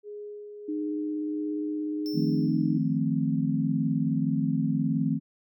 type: tone with tremolo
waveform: sine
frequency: 415.3 Hz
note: G#4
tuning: in tune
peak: -36 dBFS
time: 0.03-2.5 s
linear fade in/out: 50 ms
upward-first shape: sine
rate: 1.5 Hz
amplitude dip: 35%
type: tone with vibrato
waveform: sine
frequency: 305.4 Hz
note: D#4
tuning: 32 cents flat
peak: -28 dBFS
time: 0.68-2.78 s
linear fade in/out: 10 ms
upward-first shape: sine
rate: 17 Hz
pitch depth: 11 cents each way
type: tone with exponential decay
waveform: square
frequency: 5360 Hz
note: E8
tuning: 28 cents sharp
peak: -37 dBFS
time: 2.06-2.98 s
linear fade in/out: 0 ms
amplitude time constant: 200 ms
type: chord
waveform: sine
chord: F dominant seventh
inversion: third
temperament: equal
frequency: 155.56 / 174.61 / 220 / 261.6 Hz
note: Eb3 / F3 / A3 / C4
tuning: 0 / 0 / 0 / 0 cents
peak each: -28 / -31 / -29 / -28 dBFS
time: 2.13-5.2 s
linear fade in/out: 50 ms
effects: none